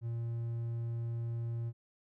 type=tone; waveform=triangle; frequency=116.54 Hz; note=A#2; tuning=in tune; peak=-32 dBFS; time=0.01-1.73 s; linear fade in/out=50 ms; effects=none